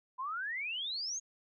sine exponential sweep, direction up, 987.8 to 6730 Hz, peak -35 dBFS, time 0.18-1.2 s, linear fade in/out 20 ms, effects none

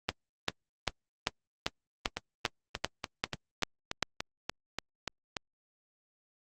two click trains, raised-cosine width 0.2 ms, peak -9 / -15 dBFS, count 11 / 12, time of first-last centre 0.09-4.027 / 2.17-5.368 s, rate 2.54 / 3.44 Hz, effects Opus 24 kbps

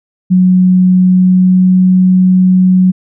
sine tone with pitch glide, 183.6 to 184.66 Hz, F#3 to F#3, -13 to -3 cents, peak -4 dBFS, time 0.3-2.92 s, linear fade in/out 20 ms, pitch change +10 cents, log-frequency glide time 1-1.79 s, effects none

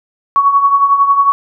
sine tone with tremolo, 1118 Hz, C#6, 14 cents sharp, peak -4 dBFS, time 0.36-1.32 s, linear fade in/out 0 ms, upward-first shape triangle, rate 11 Hz, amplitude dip 70%, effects none

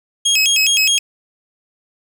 25% pulse tone with vibrato, 2891 Hz, F#7, 41 cents flat, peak -8 dBFS, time 0.25-0.99 s, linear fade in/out 10 ms, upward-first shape square, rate 4.8 Hz, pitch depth 210 cents each way, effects none

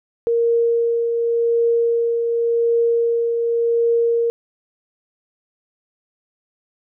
sine tone with tremolo, 466.2 Hz, A#4, in tune, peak -13 dBFS, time 0.27-4.3 s, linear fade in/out 0 ms, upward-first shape triangle, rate 0.89 Hz, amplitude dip 40%, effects none

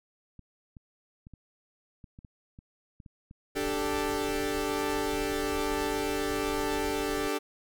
clicks, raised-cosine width 5 ms, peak -35 dBFS, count 11, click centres 0.393 / 0.768 / 1.269 / 1.337 / 2.042 / 2.189 / 2.248 / 2.589 / 3.002 / 3.062 / 3.311 s
sawtooth chord, D suspended fourth, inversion none, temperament equal, 293.7 / 392 / 440 Hz, D4 / G4 / A4, 0 / 0 / 0 cents, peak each -29 dBFS, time 3.55-7.39 s, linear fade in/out 20 ms
brown noise, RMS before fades -42 dBFS, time 3.55-7.28 s, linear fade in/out 5 ms
effects none

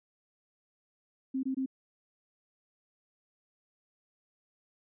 sine tone bursts, 264.2 Hz, C4, 17 cents sharp, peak -29 dBFS, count 3, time 1.34-1.661 s, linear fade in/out 10 ms, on 93 ms, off 21 ms, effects none

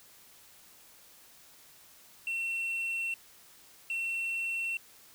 sine tone pair in turn, 2710 / 2710 Hz, E7 / E7, +47 / +47 cents, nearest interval unison, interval 0 cents, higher neither, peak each -28 dBFS, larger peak neither, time 2.27-3.14 / 3.9-4.77 s, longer neither, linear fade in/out 2 ms, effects tanh soft clip ceiling -30 dBFS + white hiss -57 dBFS RMS until 5.14 s

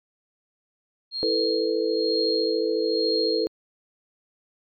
sine tone with tremolo, 4243 Hz, C8, 23 cents sharp, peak -25 dBFS, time 1.11-3.48 s, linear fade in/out 50 ms, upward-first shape sine, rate 1.1 Hz, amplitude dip 80%
sine chord, E suspended fourth, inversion none, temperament equal, 329.6 / 440 / 493.9 Hz, E4 / A4 / B4, 0 / 0 / 0 cents, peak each -28 / -24 / -27 dBFS, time 1.23-3.47 s, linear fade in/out 0 ms
effects none

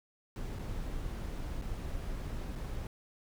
brown noise with dropouts, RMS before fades -38 dBFS, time 0.36-2.87 s, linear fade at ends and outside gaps 1 ms, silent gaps 0.588-0.592 / 1.615-1.621 / 2.554-2.558 s, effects none

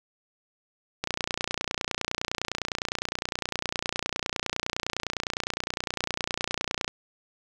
click train, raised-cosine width 0.2 ms, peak -10 dBFS, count 175, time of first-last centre 1.04-6.879 s, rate 29.8 Hz, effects none

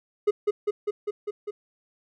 triangle tone with echo, 415.3 Hz, G#4, in tune, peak -15 dBFS, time 0.27-0.31 s, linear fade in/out 10 ms, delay 200 ms, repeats 6, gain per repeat -2 dB, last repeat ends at 1.51 s, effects none

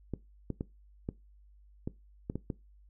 clicks, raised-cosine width 3 ms, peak -21 dBFS, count 8, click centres 0.137 / 0.503 / 0.609 / 1.089 / 1.875 / 2.299 / 2.356 / 2.502 s, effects noise-tail reverb RT60 0.2 s tail -19 dB re dry + added 50 Hz sine -56 dBFS peak until 2.89 s

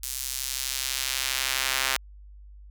sawtooth tone with high-pass filter sweep, 132.2 Hz, C3, 18 cents sharp, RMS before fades -29 dBFS, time 0.03-1.97 s, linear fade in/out 2 ms, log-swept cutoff 7200 to 1600 Hz, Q 0.75, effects added 50 Hz sine -44 dBFS peak until 2.7 s

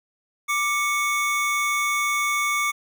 square tone pair together, 1179.9 / 2217 Hz, D6 / C#7, +8 / 0 cents, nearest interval major seventh, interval 1092 cents, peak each -25 / -24 dBFS, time 0.48-2.72 s, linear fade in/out 20 ms, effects none

